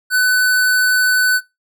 square tone, 1502 Hz, F#6, 26 cents sharp, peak -12 dBFS, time 0.1-1.41 s, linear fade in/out 50 ms, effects noise-tail reverb RT60 0.2 s tail -21 dB re dry

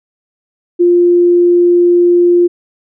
sine tone, 350.1 Hz, F4, 4 cents sharp, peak -5 dBFS, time 0.79-2.48 s, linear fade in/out 20 ms, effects none

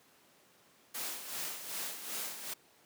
white noise with tremolo, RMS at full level -38 dBFS, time 0.94-2.54 s, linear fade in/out 10 ms, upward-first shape sine, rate 2.6 Hz, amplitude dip 60%, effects pink hiss -64 dBFS RMS until 2.85 s + high-pass 200 Hz 12 dB/octave

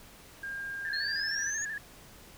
sine tone, 1608 Hz, G6, 44 cents sharp, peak -35 dBFS, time 0.43-1.5 s, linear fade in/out 5 ms
sine tone with vibrato, 1720 Hz, A6, 40 cents flat, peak -34 dBFS, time 0.85-1.78 s, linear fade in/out 2 ms, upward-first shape square, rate 13 Hz, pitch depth 55 cents each way
sine exponential sweep, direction up, 4163 to 6770 Hz, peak -33 dBFS, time 0.93-1.65 s, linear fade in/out 5 ms
effects pink hiss -53 dBFS RMS until 2.37 s

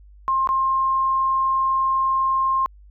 sine tone with dropouts, 1062 Hz, C6, 25 cents sharp, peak -17 dBFS, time 0.28-2.66 s, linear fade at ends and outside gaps 0 ms, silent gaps 0.473-0.49 s, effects added 50 Hz sine -44 dBFS peak until 2.9 s

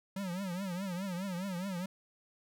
square tone with vibrato, 185.8 Hz, F#3, 7 cents sharp, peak -36 dBFS, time 0.16-1.86 s, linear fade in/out 5 ms, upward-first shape triangle, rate 4.8 Hz, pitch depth 160 cents each way, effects none

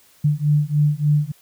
sine beating tone pair, 146.7 / 150.1 Hz, D3 / D3, -2 / +38 cents, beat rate 3.4 Hz, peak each -18 dBFS, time 0.24-1.32 s, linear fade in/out 10 ms, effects white hiss -54 dBFS RMS until 1.41 s

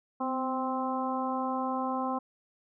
harmonic tone with a mistuned harmonic, 261.5 Hz, C4, 1 cent flat, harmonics 1 / 2 / 3 / 4 / 5, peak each -33 / -37 / -34 / -34 / -41 dBFS, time 0.2-2.19 s, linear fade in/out 10 ms, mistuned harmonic 1, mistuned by -29 cents, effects none

